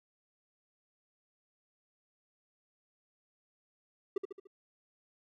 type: tone with echo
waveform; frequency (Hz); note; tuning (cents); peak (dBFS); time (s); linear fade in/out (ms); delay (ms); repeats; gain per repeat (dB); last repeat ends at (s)
triangle; 392; G4; 0; -26; 4.16-4.18; 5; 73; 4; -6; 4.472
effects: none